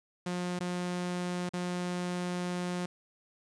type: tone with dropouts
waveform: sawtooth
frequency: 178.3 Hz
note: F3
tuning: 36 cents sharp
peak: -28 dBFS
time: 0.26-2.86 s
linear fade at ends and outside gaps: 5 ms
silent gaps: 0.591-0.605 / 1.492-1.535 s
effects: resampled to 22050 Hz + 10-bit